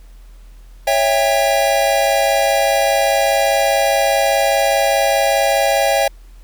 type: chord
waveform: square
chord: C# diminished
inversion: none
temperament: equal with one note detuned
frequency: 554.4 / 659.3 / 799.1 Hz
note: C#5 / E5 / G5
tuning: 0 / 0 / +33 cents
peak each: -18 dBFS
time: 0.87-6.08 s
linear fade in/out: 5 ms
effects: added 41 Hz sine -37 dBFS peak until 6.43 s + pink hiss -54 dBFS RMS until 6.43 s